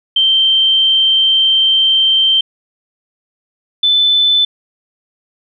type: tone pair in turn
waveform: sine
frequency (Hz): 3131 / 3514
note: G7 / A7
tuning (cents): -3 / -3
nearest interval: major second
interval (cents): 200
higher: second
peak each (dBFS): -8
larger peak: neither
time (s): 0.16-2.41 / 3.83-4.45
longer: first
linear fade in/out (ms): 5
effects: none